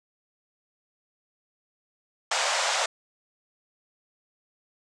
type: band-pass noise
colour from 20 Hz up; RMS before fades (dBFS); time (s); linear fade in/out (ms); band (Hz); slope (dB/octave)
pink; -26; 2.31-2.86; 5; 550 to 8200; 48
effects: none